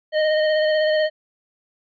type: tone with vibrato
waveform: square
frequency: 618 Hz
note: D#5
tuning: 12 cents flat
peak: -17 dBFS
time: 0.12-1.1 s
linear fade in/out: 50 ms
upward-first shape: square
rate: 16 Hz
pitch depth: 14 cents each way
effects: resampled to 11025 Hz